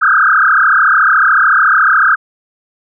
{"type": "tone with frequency modulation", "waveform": "sine", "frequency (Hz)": 1428, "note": "F6", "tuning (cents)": 38, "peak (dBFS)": -6, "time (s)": [0.01, 2.16], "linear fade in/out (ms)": 20, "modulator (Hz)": 33.8, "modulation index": 5.6, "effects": []}